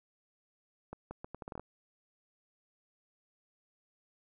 accelerating click train, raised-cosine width 1 ms, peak -28 dBFS, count 10, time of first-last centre 0.93-1.596 s, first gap 180 ms, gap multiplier 0.75, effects none

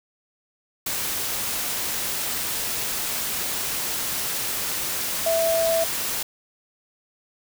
sine tone in noise, 659.3 Hz, E5, in tune, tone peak -19 dBFS, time 5.26-5.84 s, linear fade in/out 5 ms, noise white, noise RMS -27 dBFS, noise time 0.86-6.23 s, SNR +5 dB, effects none

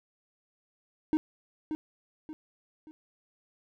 triangle tone with echo, 309.8 Hz, D#4, 7 cents flat, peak -20 dBFS, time 1.13-1.17 s, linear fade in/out 0 ms, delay 580 ms, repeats 3, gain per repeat -8 dB, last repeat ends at 2.91 s, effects none

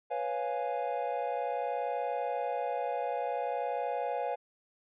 triangle chord, C# dominant seventh, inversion third, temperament equal, 493.9 / 554.4 / 698.5 / 830.6 Hz, B4 / C#5 / E#5 / G#5, 0 / 0 / 0 / 0 cents, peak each -35 / -35 / -34 / -34 dBFS, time 0.1-4.36 s, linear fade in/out 20 ms, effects resampled to 8000 Hz

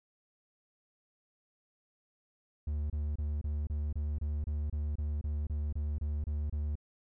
triangle tone bursts, 74.3 Hz, D2, 21 cents sharp, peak -29 dBFS, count 16, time 2.67-6.755 s, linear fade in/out 5 ms, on 230 ms, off 27 ms, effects none

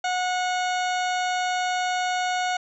harmonic tone, 730 Hz, F#5, 24 cents flat, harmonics 1 / 2 / 3 / 4 / 5 / 6 / 8 / 9 / 10, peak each -24 / -30 / -34 / -36 / -38 / -40 / -42 / -43 / -44 dBFS, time 0.04-2.57 s, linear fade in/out 5 ms, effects none

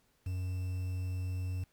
triangle tone with quantisation, 92 Hz, F#2, 9 cents flat, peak -31 dBFS, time 0.26-1.64 s, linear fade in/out 5 ms, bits 9, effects pink hiss -72 dBFS RMS until 1.72 s

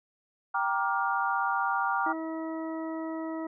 sine chord, G minor seventh, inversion none, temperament just, 784 / 940.8 / 1176 / 1411.2 Hz, G5 / Bb5 / D6 / F6, 0 / +16 / +2 / +18 cents, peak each -31 dBFS, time 0.54-2.13 s, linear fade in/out 10 ms
harmonic tone, 321.9 Hz, E4, 41 cents flat, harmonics 1 / 2 / 3 / 4 / 6, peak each -33 / -39 / -43 / -45 / -49 dBFS, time 2.06-3.47 s, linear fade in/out 5 ms
effects none

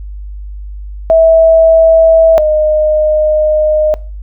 sine tone pair in turn, 651 / 614.5 Hz, E5 / D#5, -22 / -22 cents, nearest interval minor second, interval 100 cents, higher first, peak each -3 / -7 dBFS, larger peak first, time 1.1-2.38 / 2.38-3.94 s, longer second, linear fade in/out 0 ms, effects noise-tail reverb RT60 0.4 s tail -22 dB re dry + added 50 Hz sine -22 dBFS peak until 4.22 s

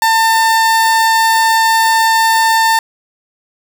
30% pulse tone, 898 Hz, A5, 35 cents sharp, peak -6 dBFS, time 0.02-2.79 s, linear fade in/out 2 ms, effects none

